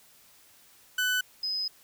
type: tone pair in turn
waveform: 30% pulse / sine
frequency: 1500 / 5045 Hz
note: F#6 / D#8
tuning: +23 / +23 cents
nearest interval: octave + major sixth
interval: 2100 cents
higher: second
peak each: -22 / -28 dBFS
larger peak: first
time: 0.98-1.21 / 1.43-1.68 s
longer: second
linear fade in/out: 5 ms
effects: white hiss -58 dBFS RMS until 1.83 s